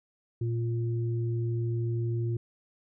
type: tone pair together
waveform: sine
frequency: 116.53 / 349.2 Hz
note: A#2 / F4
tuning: 0 / 0 cents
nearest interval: octave + perfect fifth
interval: 1900 cents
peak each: -27 / -36 dBFS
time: 0.41-2.37 s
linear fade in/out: 5 ms
effects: none